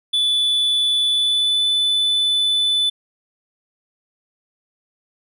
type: tone with pitch glide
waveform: triangle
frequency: 3470 to 3498 Hz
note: A7 to A7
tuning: -25 to -11 cents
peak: -14 dBFS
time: 0.13-2.9 s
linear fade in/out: 10 ms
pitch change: +14 cents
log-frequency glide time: 1.08-1.65 s
effects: none